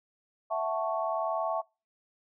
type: chord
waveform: sine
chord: F# minor seventh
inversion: third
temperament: equal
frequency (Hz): 659.3 / 740 / 880 / 1108.7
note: E5 / F#5 / A5 / C#6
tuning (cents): 0 / 0 / 0 / 0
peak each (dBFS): -30 / -36 / -35 / -34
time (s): 0.5-1.62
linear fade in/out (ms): 20
effects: noise-tail reverb RT60 0.3 s tail -26 dB re dry